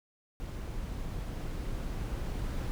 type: noise with level ramp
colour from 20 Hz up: brown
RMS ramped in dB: -38 to -34 dBFS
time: 0.4-2.71 s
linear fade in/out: 0 ms
effects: none

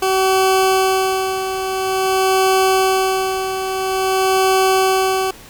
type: tone with tremolo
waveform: 20% pulse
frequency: 380 Hz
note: F#4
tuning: 46 cents sharp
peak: -7 dBFS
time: 0.02-5.31 s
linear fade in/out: 5 ms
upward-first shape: sine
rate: 0.49 Hz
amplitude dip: 60%
effects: pink hiss -40 dBFS RMS until 5.49 s

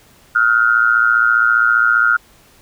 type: tone with amplitude modulation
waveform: sine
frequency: 1413 Hz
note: F6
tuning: 20 cents sharp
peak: -6 dBFS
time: 0.35-2.17 s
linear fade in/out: 10 ms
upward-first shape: sine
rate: 115 Hz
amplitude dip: 90%
effects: pink hiss -49 dBFS RMS until 2.61 s

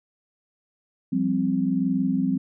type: chord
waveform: sine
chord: F suspended second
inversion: none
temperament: equal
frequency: 174.61 / 196 / 261.6 Hz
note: F3 / G3 / C4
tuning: 0 / 0 / 0 cents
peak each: -27 / -25 / -23 dBFS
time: 1.12-2.38 s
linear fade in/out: 10 ms
effects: none

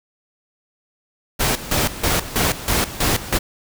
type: noise with tremolo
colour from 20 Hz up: pink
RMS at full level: -18 dBFS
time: 1.39-3.39 s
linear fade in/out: 20 ms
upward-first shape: square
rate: 3.1 Hz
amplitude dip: 80%
effects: none

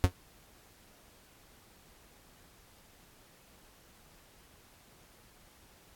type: tone with exponential decay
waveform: 45% pulse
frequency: 90.6 Hz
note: F#2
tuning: 36 cents flat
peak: -15 dBFS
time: 0.04-0.12 s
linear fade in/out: 0 ms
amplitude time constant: 16 ms
effects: pink hiss -60 dBFS RMS until 5.95 s + AAC 64 kbps

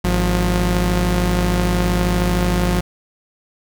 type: tone pair together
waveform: sawtooth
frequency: 52.98 / 178.2 Hz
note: G#1 / F3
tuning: +35 / +35 cents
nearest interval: octave + major sixth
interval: 2100 cents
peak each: -14 dBFS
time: 0.04-2.81 s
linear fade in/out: 10 ms
effects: none

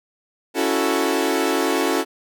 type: chord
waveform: sawtooth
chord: F# minor seventh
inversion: second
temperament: equal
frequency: 277.2 / 329.6 / 370 / 440 Hz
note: C#4 / E4 / F#4 / A4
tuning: 0 / 0 / 0 / 0 cents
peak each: -20 dBFS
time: 0.54-2.05 s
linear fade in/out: 50 ms
effects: none

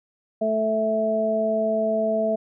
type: harmonic tone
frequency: 219 Hz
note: A3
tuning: 8 cents flat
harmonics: 1 / 2 / 3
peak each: -27 / -28 / -21 dBFS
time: 0.41-2.36 s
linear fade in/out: 10 ms
effects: none

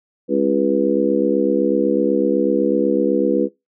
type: harmonic tone with a mistuned harmonic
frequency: 68 Hz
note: C#2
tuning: 33 cents flat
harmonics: 3 / 4 / 5 / 6 / 7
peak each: -23 / -20 / -20 / -24 / -19 dBFS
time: 0.28-3.49 s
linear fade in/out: 50 ms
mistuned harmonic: 7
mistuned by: +53 cents
effects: noise-tail reverb RT60 0.2 s tail -21 dB re dry

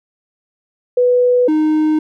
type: tone pair in turn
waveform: sine / triangle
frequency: 493.9 / 309.1 Hz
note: B4 / D#4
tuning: 0 / -11 cents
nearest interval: minor sixth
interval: 811 cents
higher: first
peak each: -9 dBFS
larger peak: neither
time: 0.97-1.48 / 1.48-1.99 s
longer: neither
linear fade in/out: 5 ms
effects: none

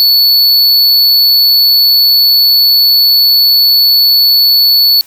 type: tone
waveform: square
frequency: 4435 Hz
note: C#8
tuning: in tune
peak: -5 dBFS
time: 0-5.01 s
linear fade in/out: 0 ms
effects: white hiss -42 dBFS RMS until 5.06 s

